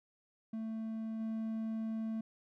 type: tone with level steps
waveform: triangle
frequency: 222.1 Hz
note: A3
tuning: 16 cents sharp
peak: -35 / -33 dBFS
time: 0.53-2.21 s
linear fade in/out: 5 ms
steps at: 1.19 s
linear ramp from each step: 20 ms
effects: none